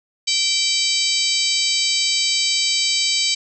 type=harmonic tone with a mistuned harmonic; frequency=774 Hz; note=G5; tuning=22 cents flat; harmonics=3 / 4 / 5 / 6 / 7 / 8 / 9 / 10; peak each=-26 / -24 / -24 / -21 / -28 / -29 / -32 / -26 dBFS; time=0.27-3.35 s; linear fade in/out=10 ms; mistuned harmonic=8; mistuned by=+20 cents; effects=none